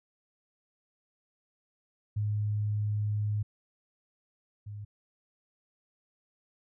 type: tone pair in turn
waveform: sine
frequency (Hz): 104.9 / 103.64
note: G#2 / G#2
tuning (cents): +18 / -3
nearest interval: unison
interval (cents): 21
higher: first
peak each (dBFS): -27 / -38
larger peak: first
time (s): 2.16-3.43 / 4.66-4.85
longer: first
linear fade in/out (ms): 10
effects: none